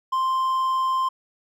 triangle tone, 1046.5 Hz, C6, in tune, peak -18 dBFS, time 0.12-1.09 s, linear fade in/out 10 ms, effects none

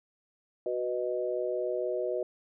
sine chord, B major, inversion second, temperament equal with one note detuned, 370 / 493.9 / 620.5 Hz, F#4 / B4 / D#5, 0 / 0 / -5 cents, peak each -33 dBFS, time 0.66-2.23 s, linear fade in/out 2 ms, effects none

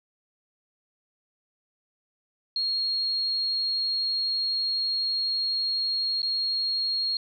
sine tone with dropouts, 4272 Hz, C8, 35 cents sharp, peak -24 dBFS, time 2.56-7.17 s, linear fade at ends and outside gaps 2 ms, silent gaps 6.219-6.229 s, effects none

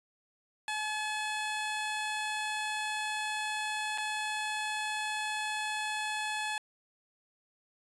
15% pulse tone with dropouts, 855 Hz, A5, 50 cents flat, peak -26 dBFS, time 0.68-6.58 s, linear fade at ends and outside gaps 1 ms, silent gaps 3.977-3.982 s, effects resampled to 22050 Hz

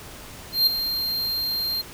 square tone with ADSR envelope, 4186 Hz, C8, in tune, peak -14 dBFS, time 0.52-1.82 s, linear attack 150 ms, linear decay 6 ms, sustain -10 dB, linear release 14 ms, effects pink hiss -41 dBFS RMS until 1.93 s

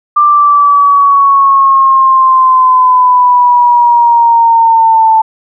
sine exponential sweep, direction down, 1187 to 882 Hz, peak -3 dBFS, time 0.16-5.22 s, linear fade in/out 10 ms, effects none

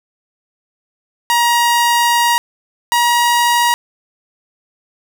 sawtooth tone pair in turn, 948 / 953.5 Hz, A#5 / A#5, +29 / +39 cents, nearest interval unison, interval 10 cents, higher second, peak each -7 dBFS, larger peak neither, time 1.3-2.38 / 2.92-3.74 s, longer first, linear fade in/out 0 ms, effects none

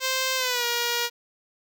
5% pulse tone with pitch glide, 522 to 475.9 Hz, C5 to A#4, -4 to +36 cents, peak -12 dBFS, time 0-1.1 s, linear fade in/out 50 ms, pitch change -160 cents, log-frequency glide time 0.36-0.65 s, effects none

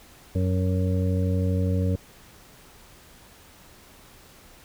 harmonic tone, 92.5 Hz, F#2, in tune, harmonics 1 / 2 / 3 / 5 / 6, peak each -22 / -28 / -32 / -33 / -36 dBFS, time 0.35-1.96 s, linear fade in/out 5 ms, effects pink hiss -51 dBFS RMS until 4.64 s

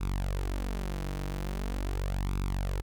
sawtooth tone with flanger, 47.35 Hz, F#1, 41 cents sharp, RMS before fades -32 dBFS, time 0-2.82 s, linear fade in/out 20 ms, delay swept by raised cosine 0.8 to 6.4 ms, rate 0.42 Hz, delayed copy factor +0.7, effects none

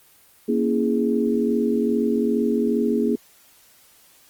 sine chord, A# half-diminished seventh, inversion none, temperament equal with one note detuned, 234.8 / 277.2 / 329.6 / 415.3 Hz, A#3 / C#4 / E4 / G#4, +13 / 0 / 0 / 0 cents, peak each -21 / -26 / -27 / -23 dBFS, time 0.48-3.16 s, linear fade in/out 10 ms, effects white hiss -54 dBFS RMS until 4.29 s + Opus 24 kbps

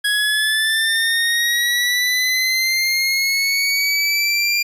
25% pulse linear sweep, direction up, 1661.2 to 2393 Hz, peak -12 dBFS, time 0.04-4.63 s, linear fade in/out 10 ms, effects resampled to 32000 Hz

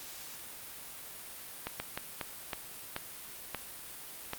slowing click train, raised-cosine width 0.3 ms, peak -18 dBFS, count 8, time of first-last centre 1.67-4.334 s, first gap 130 ms, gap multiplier 1.35, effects white hiss -46 dBFS RMS until 4.38 s + Opus 48 kbps

